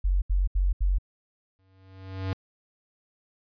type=tone bursts; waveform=sine; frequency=46.15 Hz; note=F#1; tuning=4 cents flat; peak=-20 dBFS; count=4; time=0.04-0.985 s; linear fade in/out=10 ms; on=180 ms; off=75 ms
type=tone with exponential growth; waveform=square; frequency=95 Hz; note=F#2; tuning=46 cents sharp; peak=-26 dBFS; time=1.59-2.33 s; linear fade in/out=0 ms; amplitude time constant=160 ms
effects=resampled to 11025 Hz